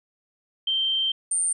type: tone pair in turn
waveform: sine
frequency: 3136 / 8914 Hz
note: G7 / C#9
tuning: 0 / +9 cents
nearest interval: octave + tritone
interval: 1809 cents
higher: second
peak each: -21 dBFS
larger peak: neither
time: 0.67-1.12 / 1.31-1.53 s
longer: first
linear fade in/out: 5 ms
effects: none